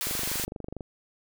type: high-pass noise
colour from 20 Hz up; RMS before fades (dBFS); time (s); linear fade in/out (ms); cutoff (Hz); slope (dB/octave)
white; -31; 0.01-0.45; 0; 690; 12
type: click train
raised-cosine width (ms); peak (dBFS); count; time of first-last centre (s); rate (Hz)
2; -23; 19; 0.07-0.808; 24.4
effects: none